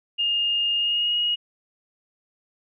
sine tone with pitch glide, 2831 to 2884 Hz, F7 to F#7, +23 to -45 cents, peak -20 dBFS, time 0.18-1.36 s, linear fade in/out 20 ms, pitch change +32 cents, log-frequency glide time 0.75-1.16 s, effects none

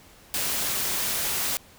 white noise, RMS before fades -27 dBFS, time 0.34-1.57 s, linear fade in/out 0 ms, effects pink hiss -52 dBFS RMS until 1.78 s

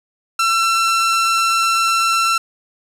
sawtooth tone, 1346 Hz, E6, 36 cents sharp, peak -10 dBFS, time 0.39-2.38 s, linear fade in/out 5 ms, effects low-pass 10000 Hz 12 dB/octave + 7-bit

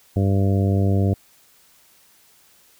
harmonic tone, 98 Hz, G2, in tune, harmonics 1 / 2 / 3 / 4 / 5 / 6 / 7, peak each -17 / -23 / -27 / -29 / -31 / -33 / -34 dBFS, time 0.16-1.14 s, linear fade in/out 5 ms, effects white hiss -55 dBFS RMS until 2.79 s

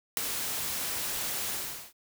white noise with ADSR envelope, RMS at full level -21 dBFS, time 0.17-1.93 s, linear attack 3 ms, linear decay 3 ms, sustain -12 dB, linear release 410 ms, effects none

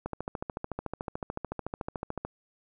click train, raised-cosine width 1 ms, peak -19 dBFS, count 31, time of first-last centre 0.06-2.25 s, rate 13.7 Hz, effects none

